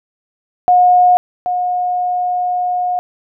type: tone pair in turn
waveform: sine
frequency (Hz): 721 / 721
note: F#5 / F#5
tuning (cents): -45 / -45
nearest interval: unison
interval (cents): 0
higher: neither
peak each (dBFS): -6 / -14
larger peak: first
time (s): 0.68-1.17 / 1.46-2.99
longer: second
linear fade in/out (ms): 0
effects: none